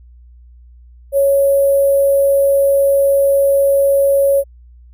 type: tone with sample-and-hold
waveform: sine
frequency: 554.4 Hz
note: C#5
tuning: in tune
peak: -9 dBFS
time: 1.12-4.44 s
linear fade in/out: 50 ms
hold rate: 11025 Hz
effects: added 60 Hz sine -39 dBFS peak until 4.93 s